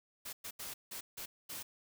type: noise bursts at uneven times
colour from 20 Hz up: white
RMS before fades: -44 dBFS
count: 6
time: 0.25-0.33 / 0.44-0.51 / 0.59-0.74 / 0.91-1.01 / 1.17-1.26 / 1.49-1.63 s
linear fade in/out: 10 ms
effects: none